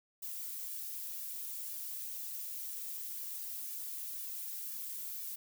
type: noise with flanger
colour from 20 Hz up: violet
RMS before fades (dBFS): -42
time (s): 0.22-5.36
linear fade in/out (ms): 10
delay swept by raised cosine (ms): 1.7 to 3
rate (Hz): 2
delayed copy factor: +0.6
effects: none